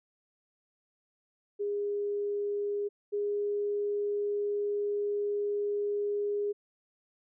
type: tone pair in turn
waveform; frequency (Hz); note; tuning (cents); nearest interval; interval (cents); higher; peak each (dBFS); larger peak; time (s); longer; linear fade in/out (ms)
sine; 408.8 / 410.6; G#4 / G#4; -27 / -20; unison; 7; second; -29 / -28; second; 1.59-2.89 / 3.12-6.53; second; 20
effects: none